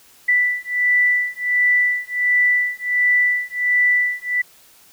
sine beating tone pair, 1975.5 / 1976.9 Hz, B6 / B6, 0 / +1 cents, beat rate 1.4 Hz, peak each -18 dBFS, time 0.28-4.42 s, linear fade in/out 10 ms, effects white hiss -50 dBFS RMS until 4.92 s

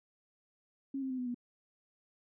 sine tone with pitch steps, 272.5 / 264.7 / 257.2 / 249.9 / 242.8 Hz, C#4 / C4 / C4 / B3 / B3, -29 / +20 / -30 / +21 / -29 cents, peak -34 dBFS, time 0.94-1.345 s, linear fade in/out 5 ms, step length 81 ms, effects none

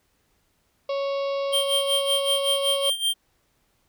harmonic tone, 554.4 Hz, C#5, in tune, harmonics 1 / 2 / 4 / 5 / 6 / 7 / 8 / 9 / 10, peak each -24 / -34 / -43 / -42 / -44 / -45 / -47 / -48 / -53 dBFS, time 0.89-2.9 s, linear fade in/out 5 ms
square tone with tremolo, 3172 Hz, G7, 20 cents sharp, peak -20 dBFS, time 1.52-3.14 s, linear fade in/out 20 ms, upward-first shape sine, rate 5.3 Hz, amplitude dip 80%
effects pink hiss -68 dBFS RMS until 3.88 s

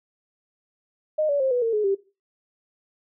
sine tone with pitch steps, 616 / 571.4 / 530.1 / 491.8 / 456.2 / 423.2 / 392.6 Hz, D#5 / D5 / C5 / B4 / A#4 / G#4 / G4, -17 / -48 / +23 / -7 / -37 / +33 / +3 cents, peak -19 dBFS, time 1.18-1.95 s, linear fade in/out 10 ms, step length 110 ms, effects noise-tail reverb RT60 0.3 s tail -18 dB re dry

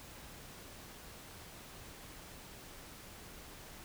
silence, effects pink hiss -52 dBFS RMS until 3.84 s

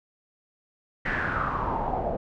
pink noise with low-pass filter sweep, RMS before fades -28 dBFS, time 1.05-2.17 s, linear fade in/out 10 ms, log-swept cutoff 1900 to 610 Hz, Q 5.7, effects none

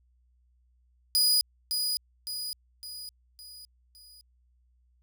sawtooth tone with echo, 4934 Hz, D#8, 15 cents flat, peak -18 dBFS, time 1.15-1.41 s, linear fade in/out 0 ms, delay 560 ms, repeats 5, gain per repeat -6 dB, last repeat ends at 4.21 s, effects added 61 Hz sine -63 dBFS peak until 5.02 s

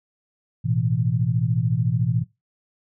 sine chord, A suspended second, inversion none, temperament just, 110 / 123.75 / 165 Hz, A2 / B2 / E3, 0 / +4 / +2 cents, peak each -24 / -22 / -25 dBFS, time 0.64-2.24 s, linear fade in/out 20 ms, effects noise-tail reverb RT60 0.2 s tail -18 dB re dry

